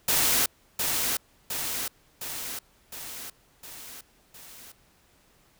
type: noise with echo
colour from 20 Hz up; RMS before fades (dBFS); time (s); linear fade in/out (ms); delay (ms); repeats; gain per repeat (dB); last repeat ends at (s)
white; -23; 0.08-0.46; 5; 710; 6; -4; 4.72
effects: pink hiss -62 dBFS RMS until 5.59 s